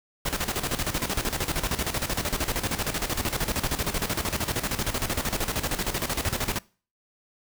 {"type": "noise with tremolo", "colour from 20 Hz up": "pink", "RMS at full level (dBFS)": -26, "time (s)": [0.25, 6.59], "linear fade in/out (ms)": 10, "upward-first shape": "square", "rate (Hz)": 13, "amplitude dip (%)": 70, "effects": ["noise-tail reverb RT60 0.4 s tail -23 dB re dry"]}